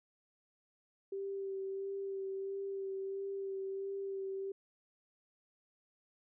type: tone with vibrato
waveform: sine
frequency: 390 Hz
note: G4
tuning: 9 cents flat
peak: -37 dBFS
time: 1.12-4.52 s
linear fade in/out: 5 ms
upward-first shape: sine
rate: 1.5 Hz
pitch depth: 17 cents each way
effects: none